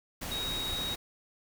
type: tone in noise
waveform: sine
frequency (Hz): 3789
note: A#7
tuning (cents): +27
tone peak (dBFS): -33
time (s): 0.31-0.95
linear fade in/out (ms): 10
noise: pink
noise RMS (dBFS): -38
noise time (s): 0.21-0.96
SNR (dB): +2
effects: none